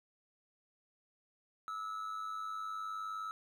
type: tone with amplitude modulation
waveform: triangle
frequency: 1300 Hz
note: E6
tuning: 24 cents flat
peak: -34 dBFS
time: 1.68-3.31 s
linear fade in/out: 0 ms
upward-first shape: sine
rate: 99.7 Hz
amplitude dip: 60%
effects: none